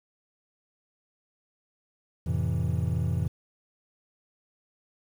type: chord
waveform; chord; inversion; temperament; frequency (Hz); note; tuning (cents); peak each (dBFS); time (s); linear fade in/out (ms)
triangle; F major seventh; none; equal; 87.31 / 110 / 130.81 / 164.81; F2 / A2 / C3 / E3; 0 / 0 / 0 / 0; -27 / -29 / -29 / -29; 2.26-3.28; 10
effects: 9-bit